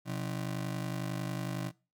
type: ring-modulated tone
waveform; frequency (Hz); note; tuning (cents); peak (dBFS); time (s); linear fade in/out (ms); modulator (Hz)
35% pulse; 151.3; D#3; -48; -29; 0.05-1.72; 50; 25.5
effects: noise-tail reverb RT60 0.3 s tail -21 dB re dry